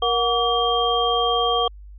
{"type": "tone cluster", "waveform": "sine", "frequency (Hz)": [471.1, 729, 1147, 3202], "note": ["A#4", "F#5", "D6", "G7"], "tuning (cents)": [18, -26, -41, 36], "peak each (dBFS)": -23, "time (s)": [0.02, 1.68], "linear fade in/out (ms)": 5, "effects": ["added 50 Hz sine -38 dBFS peak until 1.98 s"]}